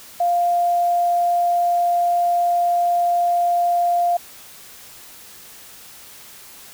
sine tone, 698.5 Hz, F5, in tune, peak -15 dBFS, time 0.2-4.17 s, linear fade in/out 5 ms, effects white hiss -42 dBFS RMS until 6.73 s

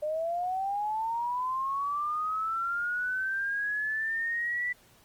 sine linear sweep, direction up, 597 to 1975.5 Hz, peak -28 dBFS, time 0.02-4.73 s, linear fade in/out 10 ms, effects pink hiss -60 dBFS RMS until 5.04 s + Opus 24 kbps

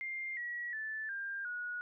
sine tone with pitch steps, 2107 / 1921 / 1751.4 / 1596.8 / 1455.8 Hz, C7 / B6 / A6 / G6 / F#6, +12 / -48 / -8 / +32 / -29 cents, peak -37 dBFS, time 0.01-1.81 s, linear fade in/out 0 ms, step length 360 ms, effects none

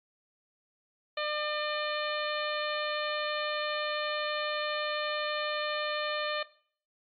harmonic tone, 601 Hz, D5, 40 cents sharp, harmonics 1 / 2 / 3 / 4 / 5 / 6 / 7, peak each -34 / -37 / -39 / -40 / -41 / -42 / -42 dBFS, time 1.17-6.43 s, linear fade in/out 5 ms, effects noise-tail reverb RT60 0.5 s tail -17 dB re dry + AAC 48 kbps

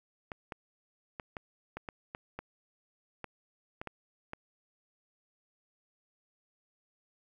clicks, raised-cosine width 0.5 ms, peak -24 dBFS, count 12, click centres 0.318 / 0.522 / 1.198 / 1.368 / 1.77 / 1.888 / 2.149 / 2.39 / 3.243 / 3.815 / 3.873 / 4.334 s, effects 10-bit

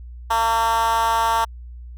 10% pulse tone with high-pass filter, 227.4 Hz, A#3, 43 cents flat, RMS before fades -19 dBFS, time 0.3-1.45 s, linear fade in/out 10 ms, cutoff 910 Hz, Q 3.7, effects added 60 Hz sine -34 dBFS peak until 1.97 s

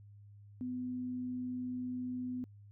sine tone, 250.8 Hz, B3, 27 cents sharp, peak -36 dBFS, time 0.61-2.44 s, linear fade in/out 0 ms, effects added 102 Hz sine -53 dBFS peak until 2.71 s

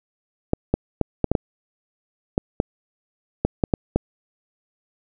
clicks, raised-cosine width 2 ms, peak -4 dBFS, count 12, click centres 0.534 / 0.74 / 1.013 / 1.243 / 1.316 / 1.352 / 2.379 / 2.601 / 3.45 / 3.638 / 3.738 / 3.96 s, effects none

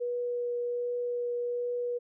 sine tone with vibrato, 484.3 Hz, B4, 34 cents flat, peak -29 dBFS, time 0-1.99 s, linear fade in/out 20 ms, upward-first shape triangle, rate 1.3 Hz, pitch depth 9 cents each way, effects none

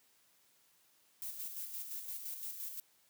violet noise with tremolo, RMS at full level -42 dBFS, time 1.22-2.8 s, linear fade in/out 0 ms, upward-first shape square, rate 5.8 Hz, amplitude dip 45%, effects white hiss -70 dBFS RMS until 3.09 s + high-pass 100 Hz 12 dB/octave

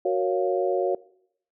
sine chord, Gb major seventh, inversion none, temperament equal, 370 / 466.2 / 554.4 / 698.5 Hz, Gb4 / Bb4 / Db5 / F5, 0 / 0 / 0 / 0 cents, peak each -24 / -29 / -26 / -29 dBFS, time 0.05-0.95 s, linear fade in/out 5 ms, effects noise-tail reverb RT60 0.7 s tail -21 dB re dry

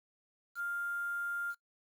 sine tone with quantisation, 1400 Hz, F6, 4 cents sharp, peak -34 dBFS, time 0.55-1.55 s, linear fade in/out 50 ms, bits 9, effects noise-tail reverb RT60 0.1 s tail -21 dB re dry

